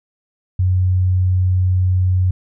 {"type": "tone", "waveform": "sine", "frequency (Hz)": 92, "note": "F#2", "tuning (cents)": -9, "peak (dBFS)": -12, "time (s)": [0.59, 2.31], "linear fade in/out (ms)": 5, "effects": []}